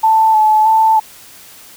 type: tone with vibrato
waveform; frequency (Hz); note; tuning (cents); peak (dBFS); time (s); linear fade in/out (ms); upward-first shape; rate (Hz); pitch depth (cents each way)
sine; 873; A5; -14; -7; 0.03-1; 10; square; 1.6; 21
effects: white hiss -39 dBFS RMS until 1.76 s